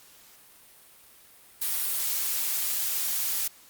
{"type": "noise", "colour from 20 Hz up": "blue", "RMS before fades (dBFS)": -28, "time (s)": [1.61, 3.48], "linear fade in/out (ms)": 10, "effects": ["white hiss -54 dBFS RMS until 3.69 s", "Opus 48 kbps"]}